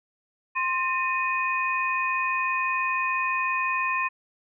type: tone cluster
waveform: sine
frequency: 1051 / 1812 / 2495 Hz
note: C6 / A#6 / D#7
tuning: +7 / -50 / +4 cents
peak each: -26 / -31 / -27 dBFS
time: 0.55-4.09 s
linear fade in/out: 20 ms
effects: none